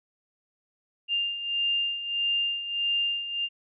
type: beating tone pair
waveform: sine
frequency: 2799 / 2800.6 Hz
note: F7 / F7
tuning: +3 / +4 cents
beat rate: 1.6 Hz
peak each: -32 / -26 dBFS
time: 1.08-3.49 s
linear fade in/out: 50 ms
effects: none

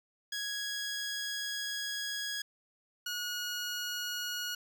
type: tone pair in turn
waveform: 15% pulse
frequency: 1661.2 / 1448.9 Hz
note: G#6 / F#6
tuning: 0 / -37 cents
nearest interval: major second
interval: 237 cents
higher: first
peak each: -28 dBFS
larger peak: neither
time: 0.32-2.42 / 3.06-4.55 s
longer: first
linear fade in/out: 5 ms
effects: none

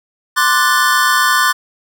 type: chord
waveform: square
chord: D dominant seventh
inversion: third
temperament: equal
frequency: 1046.5 / 1174.7 / 1480 / 1760 Hz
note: C6 / D6 / F#6 / A6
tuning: 0 / 0 / 0 / 0 cents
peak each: -17 dBFS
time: 0.36-1.53 s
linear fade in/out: 20 ms
effects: none

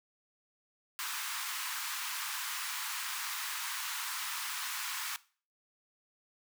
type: high-pass noise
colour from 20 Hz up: pink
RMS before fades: -38 dBFS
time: 0.99-5.16 s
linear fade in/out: 0 ms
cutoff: 960 Hz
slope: 48 dB/octave
effects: noise-tail reverb RT60 0.4 s tail -19 dB re dry

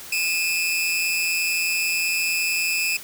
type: tone pair together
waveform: sawtooth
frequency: 2454 / 2625 Hz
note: D#7 / E7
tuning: -25 / -8 cents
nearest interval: minor second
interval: 117 cents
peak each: -21 / -20 dBFS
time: 0.12-2.97 s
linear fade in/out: 5 ms
effects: white hiss -39 dBFS RMS until 3.03 s

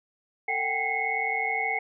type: tone cluster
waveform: sine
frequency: 446.7 / 757 / 796 / 2051 / 2183 Hz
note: A4 / F#5 / G5 / C7 / C#7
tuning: +26 / +39 / +26 / -35 / -27 cents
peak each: -37 / -33 / -32 / -32 / -28 dBFS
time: 0.48-1.79 s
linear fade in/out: 5 ms
effects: none

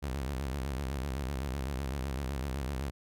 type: tone with vibrato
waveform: sawtooth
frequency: 67.4 Hz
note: C#2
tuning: 48 cents flat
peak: -29 dBFS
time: 0.02-2.91 s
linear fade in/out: 20 ms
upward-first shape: square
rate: 7.9 Hz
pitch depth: 110 cents each way
effects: none

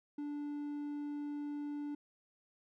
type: tone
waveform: triangle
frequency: 291.9 Hz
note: D4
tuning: 10 cents flat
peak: -36 dBFS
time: 0.18-1.95 s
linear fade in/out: 5 ms
effects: none

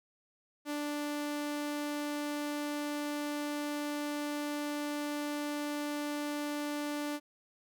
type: tone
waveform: sawtooth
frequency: 293.7 Hz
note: D4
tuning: in tune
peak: -30 dBFS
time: 0.65-7.2 s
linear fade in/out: 50 ms
effects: none

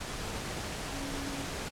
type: tone in noise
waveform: sine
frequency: 277.2 Hz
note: C#4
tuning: in tune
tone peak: -39 dBFS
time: 0.93-1.45 s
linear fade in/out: 10 ms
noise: pink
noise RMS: -38 dBFS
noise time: 0-1.69 s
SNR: -4 dB
effects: low-pass 9000 Hz 12 dB/octave + AAC 64 kbps

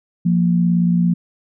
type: tone pair together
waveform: sine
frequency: 174.61 / 232.4 Hz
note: F3 / A#3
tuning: 0 / -5 cents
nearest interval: perfect fourth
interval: 495 cents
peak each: -13 / -21 dBFS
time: 0.25-1.14 s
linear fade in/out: 10 ms
effects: none

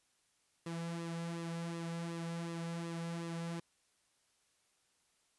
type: tone with flanger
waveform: sawtooth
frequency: 167.9 Hz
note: E3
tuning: 32 cents sharp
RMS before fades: -41 dBFS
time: 0.66-3.6 s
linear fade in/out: 5 ms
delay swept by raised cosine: 1.3 to 3.3 ms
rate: 2.7 Hz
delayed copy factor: -0.6
effects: white hiss -75 dBFS RMS until 5.38 s + resampled to 24000 Hz

